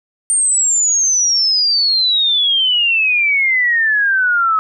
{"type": "exponential sweep", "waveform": "sine", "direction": "down", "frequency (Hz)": [8870, 1276], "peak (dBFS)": -11, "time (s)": [0.3, 4.59], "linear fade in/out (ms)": 0, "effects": []}